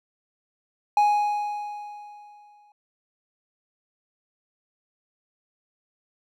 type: tone with exponential decay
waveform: triangle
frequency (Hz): 830.6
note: G#5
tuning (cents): 0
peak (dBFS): -13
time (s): 0.97-2.72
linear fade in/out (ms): 2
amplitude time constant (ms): 380
effects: none